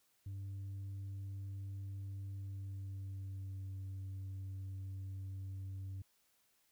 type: tone with pitch glide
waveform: sine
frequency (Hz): 98 to 95.98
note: G2 to G2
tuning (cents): 0 to -36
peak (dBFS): -39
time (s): 0.26-6.02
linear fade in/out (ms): 5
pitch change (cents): -36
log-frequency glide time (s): 2.35-3.71
effects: tanh soft clip ceiling -41 dBFS + white hiss -75 dBFS RMS until 6.71 s